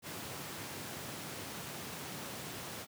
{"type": "high-pass noise", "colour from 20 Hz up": "pink", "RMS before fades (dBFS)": -44, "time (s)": [0.02, 2.87], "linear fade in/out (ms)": 50, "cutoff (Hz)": 100, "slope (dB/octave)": 24, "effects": []}